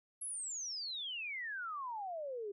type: exponential sweep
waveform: sine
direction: down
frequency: 11270 to 390 Hz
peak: -39 dBFS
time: 0.21-2.52 s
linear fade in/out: 10 ms
effects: none